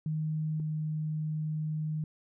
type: tone pair in turn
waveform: sine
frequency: 155.56 / 154.68 Hz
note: D#3 / D#3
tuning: 0 / -10 cents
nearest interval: unison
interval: 10 cents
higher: first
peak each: -29 / -30 dBFS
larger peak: first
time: 0.06-0.6 / 0.6-2.04 s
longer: second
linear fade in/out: 2 ms
effects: none